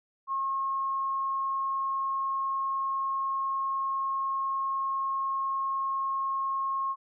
sine tone, 1081 Hz, C#6, 44 cents flat, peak -27 dBFS, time 0.27-6.96 s, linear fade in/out 50 ms, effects none

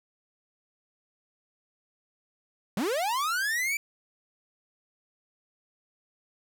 45% pulse linear sweep, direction up, 170 to 2349 Hz, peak -26 dBFS, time 2.77-3.77 s, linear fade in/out 2 ms, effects none

